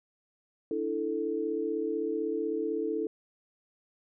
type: chord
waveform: sine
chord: D suspended second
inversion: none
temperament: equal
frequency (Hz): 293.7 / 329.6 / 440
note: D4 / E4 / A4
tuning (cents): 0 / 0 / 0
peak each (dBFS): -36 / -33 / -31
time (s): 0.71-3.07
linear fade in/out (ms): 2
effects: none